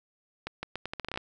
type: accelerating click train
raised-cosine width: 0.3 ms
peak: -18 dBFS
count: 12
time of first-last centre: 0.47-1.175 s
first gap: 160 ms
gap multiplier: 0.79
effects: none